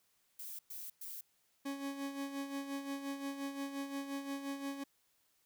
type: noise bursts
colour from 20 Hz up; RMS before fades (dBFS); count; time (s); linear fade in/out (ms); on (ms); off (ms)
violet; -46; 3; 0.39-1.21; 5; 200; 110
type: tone with tremolo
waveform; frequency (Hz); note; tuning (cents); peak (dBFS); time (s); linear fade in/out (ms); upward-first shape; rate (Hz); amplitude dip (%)
40% pulse; 277.2; C#4; 0; -36; 1.65-4.84; 10; sine; 5.7; 60
effects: white hiss -75 dBFS RMS until 5.45 s